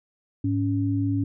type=tone pair together; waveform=sine; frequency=104.88 / 280 Hz; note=G#2 / C#4; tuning=+17 / +18 cents; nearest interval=octave + perfect fourth; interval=1701 cents; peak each=-24 dBFS; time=0.44-1.24 s; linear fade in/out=5 ms; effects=none